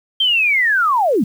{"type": "linear sweep", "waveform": "sine", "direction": "down", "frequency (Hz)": [3189, 174.61], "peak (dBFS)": -12, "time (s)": [0.2, 1.24], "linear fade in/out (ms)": 5, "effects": ["7-bit"]}